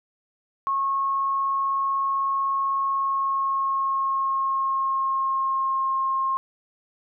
sine tone with pitch glide, 1091 to 1068.5 Hz, C#6 to C6, -28 to +36 cents, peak -21 dBFS, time 0.67-6.37 s, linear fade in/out 0 ms, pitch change -36 cents, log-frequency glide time 2.88-5.89 s, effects none

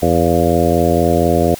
harmonic tone with a mistuned harmonic, 84.2 Hz, E2, 37 cents sharp, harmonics 1 / 2 / 3 / 4 / 5 / 6 / 7 / 8, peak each -19 / -19 / -19 / -19 / -19 / -19 / -19 / -19 dBFS, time 0.02-1.55 s, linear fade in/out 5 ms, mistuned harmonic 8, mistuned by +64 cents, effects white hiss -34 dBFS RMS until 1.59 s

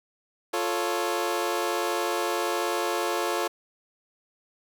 20% pulse chord, F augmented, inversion none, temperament equal, 349.2 / 440 / 554.4 Hz, F4 / A4 / C#5, 0 / 0 / 0 cents, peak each -24 / -25 / -26 dBFS, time 0.53-3.48 s, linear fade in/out 10 ms, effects none

